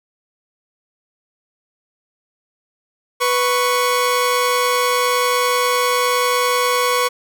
sawtooth tone pair together, 494 / 1109 Hz, B4 / C#6, 0 / 0 cents, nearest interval octave + major second, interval 1400 cents, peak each -14 dBFS, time 3.2-7.09 s, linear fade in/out 20 ms, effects none

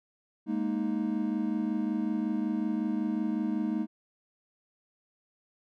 triangle chord, Ab suspended second, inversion none, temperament equal, 207.7 / 233.1 / 311.1 Hz, Ab3 / Bb3 / Eb4, 0 / 0 / 0 cents, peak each -30 dBFS, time 0.46-3.87 s, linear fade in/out 50 ms, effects none

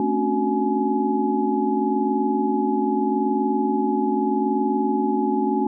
sine tone cluster, 220.4 / 267.2 / 288 / 371 / 844 Hz, A3 / C4 / D4 / F#4 / G#5, +3 / +36 / -34 / +5 / +28 cents, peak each -25 dBFS, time 0-5.67 s, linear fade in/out 2 ms, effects none

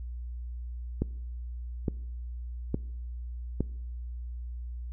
click train, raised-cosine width 3 ms, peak -14 dBFS, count 4, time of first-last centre 1.02-3.606 s, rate 1.16 Hz, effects noise-tail reverb RT60 0.8 s tail -23 dB re dry + added 60 Hz sine -35 dBFS peak until 4.92 s

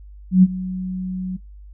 sine tone with ADSR envelope, 185 Hz, F#3, in tune, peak -5 dBFS, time 0.31-1.37 s, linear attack 120 ms, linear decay 38 ms, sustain -18 dB, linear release 12 ms, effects noise-tail reverb RT60 0.2 s tail -25 dB re dry + added 50 Hz sine -38 dBFS peak until 1.73 s

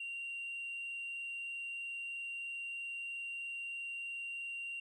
sine tone with frequency modulation, 2764 Hz, F7, 19 cents flat, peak -38 dBFS, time 0-4.8 s, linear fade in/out 5 ms, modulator 23.1 Hz, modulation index 0.57, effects tanh soft clip ceiling -37 dBFS + 13-bit

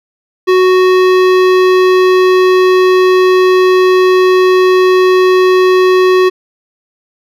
sine tone with hard clipping, 370 Hz, F#4, in tune, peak -7 dBFS, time 0.47-6.3 s, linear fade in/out 20 ms, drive 17 dB, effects none

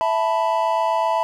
triangle chord, E suspended fourth, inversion none, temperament equal, 659.3 / 880 / 987.8 Hz, E5 / A5 / B5, 0 / 0 / 0 cents, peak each -20 dBFS, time 0.01-1.23 s, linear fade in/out 0 ms, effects none

